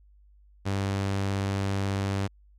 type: tone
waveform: sawtooth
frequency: 98.2 Hz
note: G2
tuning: 4 cents sharp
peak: -22 dBFS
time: 0.65-2.28 s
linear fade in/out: 20 ms
effects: added 50 Hz sine -54 dBFS peak until 2.58 s + low-pass 8000 Hz 12 dB/octave